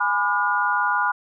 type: chord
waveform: sine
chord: G# diminished seventh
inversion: none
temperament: just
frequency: 830.6 / 996.7 / 1196.1 / 1435.3 Hz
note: G#5 / B5 / D6 / F6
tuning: 0 / +16 / +31 / +47 cents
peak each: -26 / -23 / -27 / -22 dBFS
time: 0-1.12 s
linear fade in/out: 10 ms
effects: none